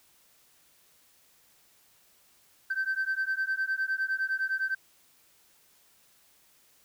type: beating tone pair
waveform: sine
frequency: 1546 / 1555.8 Hz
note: G6 / G6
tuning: -24 / -14 cents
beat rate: 9.8 Hz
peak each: -29 dBFS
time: 2.7-4.75 s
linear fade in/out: 10 ms
effects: tanh soft clip ceiling -23 dBFS + white hiss -63 dBFS RMS until 6.84 s